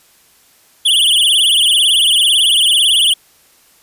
square tone with vibrato, 3155 Hz, G7, 10 cents sharp, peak -9 dBFS, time 0.85-3.14 s, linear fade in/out 10 ms, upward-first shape triangle, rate 18 Hz, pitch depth 210 cents each way, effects white hiss -50 dBFS RMS until 3.82 s + resampled to 32000 Hz

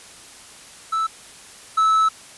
triangle tone pair in turn, 1315 / 1304.4 Hz, E6 / E6, -5 / -19 cents, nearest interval unison, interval 14 cents, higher first, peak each -17 / -12 dBFS, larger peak second, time 0.92-1.07 / 1.77-2.09 s, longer second, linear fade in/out 10 ms, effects white hiss -43 dBFS RMS until 2.37 s + resampled to 24000 Hz

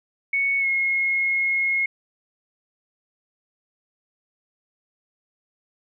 sine tone with pitch glide, 2217 to 2161 Hz, C#7 to C#7, 0 to -45 cents, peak -19 dBFS, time 0.33-1.86 s, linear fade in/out 5 ms, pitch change -45 cents, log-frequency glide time 0.59-0.67 s, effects none

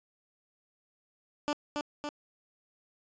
15% pulse tone with echo, 294.1 Hz, D4, 3 cents sharp, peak -22 dBFS, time 1.48-1.53 s, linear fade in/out 0 ms, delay 280 ms, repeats 2, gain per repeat -3 dB, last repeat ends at 2.09 s, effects resampled to 16000 Hz

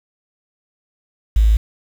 sine tone with quantisation, 54 Hz, A1, 32 cents flat, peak -9 dBFS, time 1.36-1.57 s, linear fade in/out 5 ms, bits 6, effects none

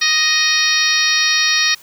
harmonic tone, 622.3 Hz, D#5, in tune, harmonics 2 / 3 / 4 / 5 / 6 / 7 / 8 / 9, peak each -27 / -18 / -20 / -27 / -20 / -20 / -25 / -19 dBFS, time 0.01-1.75 s, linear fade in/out 10 ms, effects white hiss -44 dBFS RMS until 1.82 s

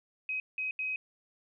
sine tone bursts at uneven times, 2529 Hz, D#7, 28 cents sharp, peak -31 dBFS, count 3, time 0.29-0.4 / 0.58-0.71 / 0.79-0.96 s, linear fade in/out 2 ms, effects none

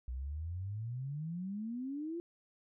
sine exponential sweep, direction up, 60.2 to 349.2 Hz, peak -37 dBFS, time 0.08-2.2 s, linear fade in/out 0 ms, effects none

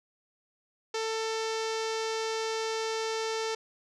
sawtooth tone with low-pass filter, 445 Hz, A4, 20 cents sharp, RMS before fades -32 dBFS, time 0.94-3.55 s, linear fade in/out 5 ms, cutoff 5700 Hz, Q 2.1, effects none

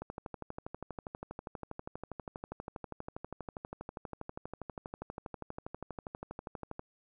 click train, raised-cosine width 1 ms, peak -26 dBFS, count 85, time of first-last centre 0.02-6.794 s, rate 12.4 Hz, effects none

